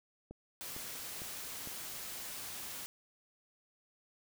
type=click train; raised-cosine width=2 ms; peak=-34 dBFS; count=4; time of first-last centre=0.31-1.674 s; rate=2.2 Hz
type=noise; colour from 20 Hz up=white; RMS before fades=-44 dBFS; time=0.61-2.86 s; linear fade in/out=0 ms
effects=none